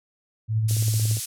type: tone with tremolo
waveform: sine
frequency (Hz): 110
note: A2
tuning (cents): 0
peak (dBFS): -18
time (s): 0.48-1.2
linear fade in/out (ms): 50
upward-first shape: sine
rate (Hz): 13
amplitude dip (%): 35
type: high-pass noise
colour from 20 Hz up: pink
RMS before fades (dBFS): -29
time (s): 0.68-1.26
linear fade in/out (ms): 10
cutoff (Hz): 6600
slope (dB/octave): 12
type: click train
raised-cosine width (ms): 2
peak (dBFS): -25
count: 9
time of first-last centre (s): 0.71-1.17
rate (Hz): 17.4
effects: low-pass 12000 Hz 12 dB/octave